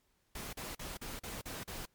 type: noise bursts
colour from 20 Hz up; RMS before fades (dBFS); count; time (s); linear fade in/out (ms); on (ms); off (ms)
pink; -43; 7; 0.35-1.856; 5; 180; 41
effects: pink hiss -75 dBFS RMS until 1.94 s + MP3 96 kbps